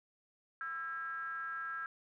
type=ring-modulated tone; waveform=triangle; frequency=146.83 Hz; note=D3; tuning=in tune; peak=-33 dBFS; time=0.61-1.86 s; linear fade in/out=0 ms; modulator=1480 Hz; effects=none

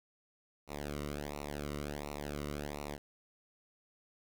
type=tone with flanger; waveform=sawtooth; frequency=73 Hz; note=D2; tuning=10 cents flat; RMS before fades=-41 dBFS; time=0.67-2.99 s; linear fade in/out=50 ms; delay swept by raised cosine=0.61 to 1.21 ms; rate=1.4 Hz; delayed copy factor=-0.95; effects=11-bit

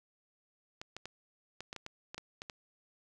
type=clicks; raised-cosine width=0.2 ms; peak=-25 dBFS; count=11; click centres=0.815 / 0.966 / 1.056 / 1.606 / 1.729 / 1.763 / 1.864 / 2.145 / 2.18 / 2.419 / 2.498 s; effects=none

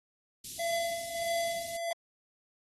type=band-stop noise; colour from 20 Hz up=white; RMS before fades=-42 dBFS; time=0.44-1.77 s; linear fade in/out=5 ms; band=300 to 3200 Hz; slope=24 dB/octave
type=tone with tremolo; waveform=square; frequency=676 Hz; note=E5; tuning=43 cents sharp; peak=-29 dBFS; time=0.59-1.93 s; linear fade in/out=5 ms; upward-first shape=triangle; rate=1.6 Hz; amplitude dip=80%
effects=AAC 32 kbps

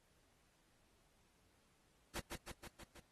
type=noise with echo; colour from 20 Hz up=pink; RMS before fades=-43 dBFS; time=2.15-2.2 s; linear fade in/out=10 ms; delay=160 ms; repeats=5; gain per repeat=-3 dB; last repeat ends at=3 s; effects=pink hiss -75 dBFS RMS until 3.11 s + AAC 32 kbps

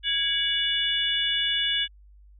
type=tone cluster; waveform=sine; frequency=1652 / 2260 / 2921 / 3462 Hz; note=G#6 / C#7 / F#7 / A7; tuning=-10 / +33 / -23 / -29 cents; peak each=-31 / -34 / -26 / -26 dBFS; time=0.03-1.88 s; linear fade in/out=50 ms; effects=added 50 Hz sine -49 dBFS peak until 2.39 s

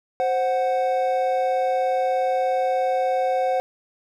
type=tone pair together; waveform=triangle; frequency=523.3 / 740 Hz; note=C5 / F#5; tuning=0 / 0 cents; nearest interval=tritone; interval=600 cents; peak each=-20 dBFS; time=0.2-3.6 s; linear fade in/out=0 ms; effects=none

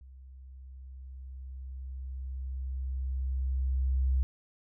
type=tone with level ramp; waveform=sine; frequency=65.3 Hz; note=C2; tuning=3 cents flat; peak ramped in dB=-48 to -23 dBFS; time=0.01-4.23 s; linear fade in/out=0 ms; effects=none

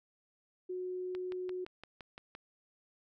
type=tone; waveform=sine; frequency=365.8 Hz; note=F#4; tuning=20 cents flat; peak=-36 dBFS; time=0.69-1.65 s; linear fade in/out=10 ms
type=click train; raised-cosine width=0.3 ms; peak=-31 dBFS; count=8; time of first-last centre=1.15-2.351 s; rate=5.83 Hz
effects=none

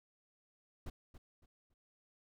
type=noise with echo; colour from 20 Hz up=brown; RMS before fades=-42 dBFS; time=0.86-0.9 s; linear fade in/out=5 ms; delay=280 ms; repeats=3; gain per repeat=-11 dB; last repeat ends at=1.74 s; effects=none

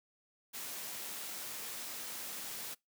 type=noise; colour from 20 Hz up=white; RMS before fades=-43 dBFS; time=0.53-2.75 s; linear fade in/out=20 ms; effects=noise-tail reverb RT60 0.2 s tail -25 dB re dry + high-pass 150 Hz 12 dB/octave

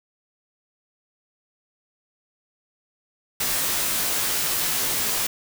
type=noise with comb filter; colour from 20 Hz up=white; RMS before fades=-24 dBFS; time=3.4-5.27 s; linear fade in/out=5 ms; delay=16 ms; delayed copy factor=-0.7; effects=none

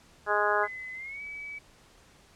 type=harmonic tone; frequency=207.7 Hz; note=G#3; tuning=in tune; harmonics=2 / 3 / 4 / 5 / 6 / 7 / 8; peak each=-31 / -31 / -31 / -31 / -31 / -31 / -31 dBFS; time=0.26-0.68 s; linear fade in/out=50 ms
type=tone with pitch glide; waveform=sine; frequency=2026 to 2287 Hz; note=B6 to D7; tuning=+44 to -47 cents; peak=-37 dBFS; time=0.63-1.59 s; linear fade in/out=10 ms; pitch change=+209 cents; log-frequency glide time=0.93-1.22 s
effects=pink hiss -58 dBFS RMS until 2.35 s + low-pass 9000 Hz 12 dB/octave

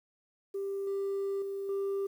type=tone with level steps; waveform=sine; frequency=394.4 Hz; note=G4; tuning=11 cents sharp; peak=-31 / -28 / -33 / -27 dBFS; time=0.54-2.07 s; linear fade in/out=10 ms; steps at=0.87 / 1.42 / 1.69 s; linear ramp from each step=2 ms; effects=tanh soft clip ceiling -29 dBFS + 10-bit

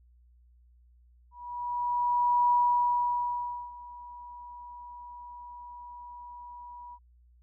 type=tone with ADSR envelope; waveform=sine; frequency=970 Hz; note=B5; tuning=31 cents flat; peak=-20 dBFS; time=1.31-6.99 s; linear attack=1200 ms; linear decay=1200 ms; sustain=-22 dB; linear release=57 ms; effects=added 60 Hz sine -57 dBFS peak until 7.42 s

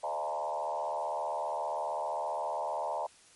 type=tone with frequency modulation; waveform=sine; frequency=763 Hz; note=G5; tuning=47 cents flat; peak=-31 dBFS; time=0.03-3.07 s; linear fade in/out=10 ms; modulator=75.2 Hz; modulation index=2.8; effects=white hiss -59 dBFS RMS until 3.35 s + MP3 48 kbps

